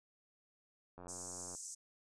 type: click train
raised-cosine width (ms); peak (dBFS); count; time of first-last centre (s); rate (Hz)
1; -38; 52; 0.98-1.549; 89.6
type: band-pass noise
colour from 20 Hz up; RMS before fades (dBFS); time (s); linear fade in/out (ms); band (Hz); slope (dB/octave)
pink; -48; 1.08-1.75; 10; 6100 to 8600; 48
effects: none